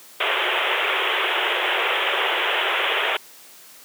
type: band-pass noise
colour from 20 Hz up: white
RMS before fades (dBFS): -22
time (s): 0.2-3.17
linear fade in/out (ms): 5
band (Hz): 350 to 3400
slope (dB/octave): 96
effects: white hiss -46 dBFS RMS until 3.84 s + high-pass 200 Hz 12 dB/octave